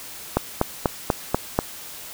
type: click train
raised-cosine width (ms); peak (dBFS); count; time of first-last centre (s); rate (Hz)
1; -3; 6; 0.37-1.59; 4.1
effects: white hiss -38 dBFS RMS until 2.13 s